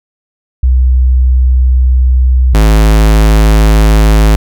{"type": "tone pair in turn", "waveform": ["sine", "square"], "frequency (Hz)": [63.4, 53.31], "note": ["B1", "G#1"], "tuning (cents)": [46, 46], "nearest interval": "minor third", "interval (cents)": 300, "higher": "first", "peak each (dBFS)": -4, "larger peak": "neither", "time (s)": [[0.63, 2.54], [2.54, 4.36]], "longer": "first", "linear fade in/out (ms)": 5, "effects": []}